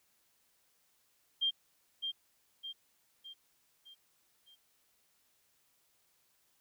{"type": "tone with echo", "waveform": "sine", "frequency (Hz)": 3189, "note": "G7", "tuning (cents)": 29, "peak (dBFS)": -28, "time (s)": [1.41, 1.51], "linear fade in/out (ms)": 20, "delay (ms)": 610, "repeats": 5, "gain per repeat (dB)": -6, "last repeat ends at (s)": 4.56, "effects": ["white hiss -73 dBFS RMS until 6.6 s"]}